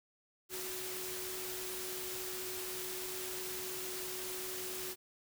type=tone in noise; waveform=sine; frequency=370 Hz; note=F#4; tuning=in tune; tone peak=-45 dBFS; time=0.49-4.96 s; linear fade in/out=50 ms; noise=white; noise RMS=-42 dBFS; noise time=0.49-4.96 s; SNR=-6 dB; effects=none